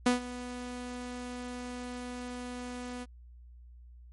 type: tone with ADSR envelope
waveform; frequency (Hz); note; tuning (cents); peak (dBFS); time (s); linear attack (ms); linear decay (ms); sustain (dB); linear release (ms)
sawtooth; 246.9; B3; 0; -17; 0.06-3.06; 5; 130; -17; 35
effects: added 60 Hz sine -49 dBFS peak until 4.12 s + MP3 48 kbps